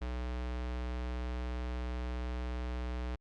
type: tone with notch filter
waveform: square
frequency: 61.5 Hz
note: B1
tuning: 7 cents flat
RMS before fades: -37 dBFS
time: 0.01-3.16 s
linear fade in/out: 10 ms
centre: 130 Hz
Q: 0.96
effects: low-pass 4000 Hz 12 dB/octave + Opus 48 kbps